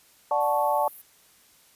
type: chord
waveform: sine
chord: D major seventh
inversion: none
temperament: equal with one note detuned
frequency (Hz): 587.3 / 740 / 874.9 / 1108.7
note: D5 / F#5 / A5 / C#6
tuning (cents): 0 / 0 / -10 / 0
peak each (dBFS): -26 / -28 / -24 / -30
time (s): 0.31-0.88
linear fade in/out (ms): 2
type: high-pass noise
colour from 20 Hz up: pink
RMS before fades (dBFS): -43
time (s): 0.4-1.02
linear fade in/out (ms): 10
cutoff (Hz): 11000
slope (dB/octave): 48
effects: white hiss -58 dBFS RMS until 1.75 s + resampled to 32000 Hz